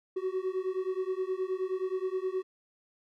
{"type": "beating tone pair", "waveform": "triangle", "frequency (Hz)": [370, 379.5], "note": ["F#4", "F#4"], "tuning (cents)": [0, 44], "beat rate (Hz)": 9.5, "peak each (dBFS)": -31, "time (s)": [0.16, 2.43], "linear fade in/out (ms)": 10, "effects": []}